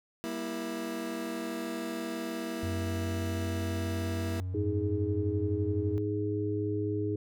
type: chord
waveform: 30% pulse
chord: E diminished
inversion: first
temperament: just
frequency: 197.78 / 237.3 / 329.6 Hz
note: G3 / Bb3 / E4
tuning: +16 / +31 / 0 cents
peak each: -40 / -35 / -34 dBFS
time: 0.24-4.4 s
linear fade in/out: 0 ms
type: tone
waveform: triangle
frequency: 92 Hz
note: F#2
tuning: 9 cents flat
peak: -30 dBFS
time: 2.63-5.98 s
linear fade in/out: 0 ms
type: harmonic tone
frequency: 103.83 Hz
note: G#2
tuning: in tune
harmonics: 1 / 3 / 4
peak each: -33 / -33 / -33 dBFS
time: 4.54-7.16 s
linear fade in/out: 5 ms
effects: none